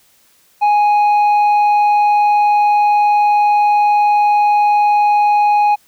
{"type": "tone with tanh clipping", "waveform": "sine", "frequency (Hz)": 830.6, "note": "G#5", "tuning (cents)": 0, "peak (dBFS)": -10, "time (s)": [0.61, 5.76], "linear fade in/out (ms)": 20, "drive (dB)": 5, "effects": ["white hiss -53 dBFS RMS until 5.87 s"]}